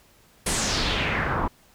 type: noise with low-pass filter sweep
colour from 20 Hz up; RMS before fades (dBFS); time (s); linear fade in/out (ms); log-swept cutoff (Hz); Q
pink; -25; 0.46-1.48; 5; 10000 to 960; 2.8
effects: pink hiss -57 dBFS RMS until 1.74 s